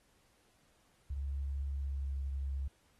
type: tone with pitch glide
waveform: sine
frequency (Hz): 69.3 to 68.27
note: C#2 to C#2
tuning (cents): 0 to -26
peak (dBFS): -34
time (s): 1.1-2.68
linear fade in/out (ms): 5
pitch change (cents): -26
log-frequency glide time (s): 1.71-2.19
effects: pink hiss -71 dBFS RMS until 2.99 s + AAC 32 kbps